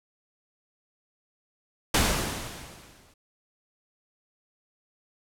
pink noise with exponential decay, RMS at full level -20 dBFS, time 1.94-3.14 s, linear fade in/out 5 ms, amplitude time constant 260 ms, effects low-pass 12000 Hz 12 dB/octave

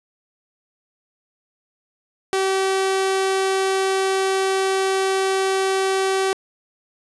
sawtooth tone, 383.8 Hz, G4, 37 cents flat, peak -14 dBFS, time 2.33-6.33 s, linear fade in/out 0 ms, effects resampled to 24000 Hz + 7-bit

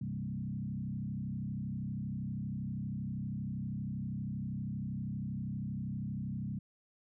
sine tone with frequency modulation, 164.81 Hz, E3, in tune, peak -35 dBFS, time 0.01-6.59 s, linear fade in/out 5 ms, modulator 32.6 Hz, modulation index 1.9, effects none

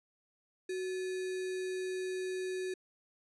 sine tone with sample-and-hold, 371.1 Hz, F#4, 5 cents sharp, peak -34 dBFS, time 0.69-2.74 s, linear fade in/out 5 ms, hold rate 2100 Hz, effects resampled to 24000 Hz

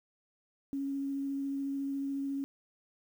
sine tone with vibrato, 276.2 Hz, C#4, 6 cents flat, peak -32 dBFS, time 0.73-2.44 s, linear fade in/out 0 ms, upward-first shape triangle, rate 14 Hz, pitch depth 12 cents each way, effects 10-bit

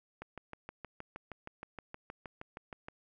click train, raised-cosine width 0.5 ms, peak -28 dBFS, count 18, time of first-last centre 0.22-2.885 s, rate 6.38 Hz, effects none

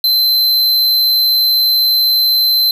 square tone, 4084 Hz, C8, 43 cents flat, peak -10 dBFS, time 0.04-2.71 s, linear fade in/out 2 ms, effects none

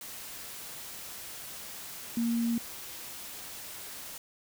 sine tone in noise, 233.1 Hz, A#3, in tune, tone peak -26 dBFS, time 2.17-2.58 s, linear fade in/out 2 ms, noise white, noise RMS -43 dBFS, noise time 0.01-4.18 s, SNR +14 dB, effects none

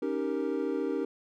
triangle chord, Eb dominant seventh, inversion third, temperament equal, 277.2 / 311.1 / 392 / 466.2 Hz, Db4 / Eb4 / G4 / Bb4, 0 / 0 / 0 / 0 cents, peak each -32 dBFS, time 0.02-1.05 s, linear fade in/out 5 ms, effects none

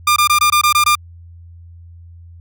sawtooth tone bursts, 1200 Hz, D6, 37 cents sharp, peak -6 dBFS, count 8, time 0.07-0.953 s, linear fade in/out 5 ms, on 92 ms, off 21 ms, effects added 85 Hz sine -36 dBFS peak until 2.4 s

